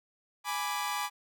sawtooth chord, G# diminished, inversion none, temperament equal, 830.6 / 987.8 / 1174.7 Hz, G#5 / B5 / D6, 0 / 0 / 0 cents, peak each -32 dBFS, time 0.44-1.1 s, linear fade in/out 50 ms, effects none

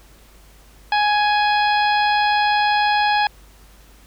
harmonic tone, 834 Hz, G#5, 7 cents sharp, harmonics 1 / 2 / 3 / 4 / 5 / 6, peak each -16 / -22 / -26 / -28 / -30 / -32 dBFS, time 0.92-3.27 s, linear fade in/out 2 ms, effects added 50 Hz sine -47 dBFS peak until 4.06 s + pink hiss -51 dBFS RMS until 4.06 s

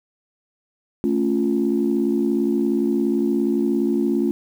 sine chord, A augmented, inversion none, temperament equal, 220 / 277.2 / 349.2 Hz, A3 / C#4 / E#4, 0 / 0 / 0 cents, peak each -21 dBFS, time 1.04-4.31 s, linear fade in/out 0 ms, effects tanh soft clip ceiling -9 dBFS + 8-bit

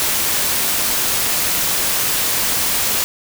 white noise, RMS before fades -18 dBFS, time 0-3.04 s, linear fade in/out 0 ms, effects none

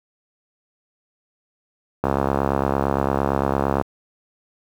click train, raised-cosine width 1 ms, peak -5 dBFS, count 123, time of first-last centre 2.04-3.813 s, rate 68.8 Hz, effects high-pass 60 Hz 12 dB/octave + 7-bit

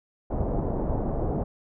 pink low-pass noise, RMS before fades -27 dBFS, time 0.3-1.44 s, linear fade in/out 10 ms, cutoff 770 Hz, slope 24 dB/octave, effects none

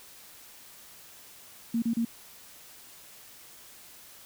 sine tone bursts, 231 Hz, A#3, 16 cents flat, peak -24 dBFS, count 3, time 1.74-2.05 s, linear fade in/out 5 ms, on 82 ms, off 32 ms, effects white hiss -51 dBFS RMS until 4.25 s

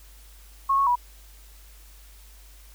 sine tone with pitch steps, 1092 / 1104 / 974 Hz, C#6 / C#6 / B5, -26 / -7 / -24 cents, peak -18 dBFS, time 0.69-0.957 s, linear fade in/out 10 ms, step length 89 ms, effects added 50 Hz sine -47 dBFS peak until 2.74 s + white hiss -54 dBFS RMS until 2.74 s

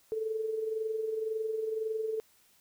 sine tone with amplitude modulation, 440 Hz, A4, in tune, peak -28 dBFS, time 0.12-2.2 s, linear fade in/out 0 ms, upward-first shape sine, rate 21.9 Hz, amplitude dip 55%, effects white hiss -65 dBFS RMS until 2.6 s

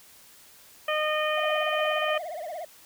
harmonic tone, 613 Hz, D#5, 26 cents flat, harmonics 1 / 2 / 3 / 4 / 5, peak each -27 / -30 / -32 / -33 / -34 dBFS, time 0.88-2.18 s, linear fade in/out 5 ms
triangle tone with vibrato, 659.3 Hz, E5, in tune, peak -31 dBFS, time 1.37-2.65 s, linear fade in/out 5 ms, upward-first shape triangle, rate 17 Hz, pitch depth 210 cents each way
effects white hiss -53 dBFS RMS until 2.85 s

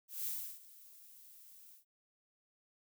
violet noise with ADSR envelope, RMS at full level -38 dBFS, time 0.08-1.85 s, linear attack 170 ms, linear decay 340 ms, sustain -20 dB, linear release 120 ms, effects none

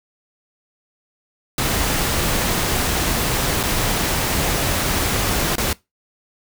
pink noise with dropouts, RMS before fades -20 dBFS, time 1.58-5.73 s, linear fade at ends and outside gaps 2 ms, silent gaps 3.631-3.635 / 5.556-5.581 s, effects noise-tail reverb RT60 0.2 s tail -21 dB re dry

